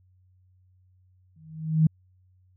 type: tone with exponential growth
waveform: sine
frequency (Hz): 158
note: D#3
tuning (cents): +27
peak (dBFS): -13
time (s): 1.36-1.87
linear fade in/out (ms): 5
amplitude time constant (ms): 110
effects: added 92 Hz sine -58 dBFS peak until 2.56 s